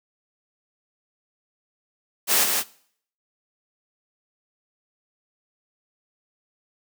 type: noise with echo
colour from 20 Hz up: white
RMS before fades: -19 dBFS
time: 2.27-2.48 s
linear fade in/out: 50 ms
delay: 160 ms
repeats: 1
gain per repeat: -4 dB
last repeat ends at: 2.64 s
effects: noise-tail reverb RT60 0.6 s tail -21 dB re dry + high-pass 200 Hz 12 dB/octave